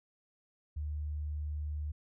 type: tone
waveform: sine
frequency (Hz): 75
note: D2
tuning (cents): +37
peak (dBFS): -34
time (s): 0.76-1.92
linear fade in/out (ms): 10
effects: none